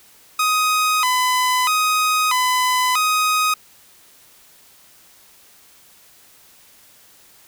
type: tone with vibrato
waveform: sawtooth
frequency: 1123 Hz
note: C#6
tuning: 22 cents sharp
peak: -12 dBFS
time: 0.39-3.54 s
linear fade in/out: 5 ms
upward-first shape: square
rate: 0.78 Hz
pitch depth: 190 cents each way
effects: white hiss -50 dBFS RMS until 7.47 s